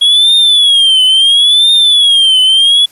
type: tone with vibrato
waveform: triangle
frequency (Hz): 3322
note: G#7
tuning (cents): 0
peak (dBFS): -3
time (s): 0.01-2.86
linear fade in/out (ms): 10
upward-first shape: triangle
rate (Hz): 0.73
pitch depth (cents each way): 170
effects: white hiss -44 dBFS RMS until 2.91 s + resampled to 32000 Hz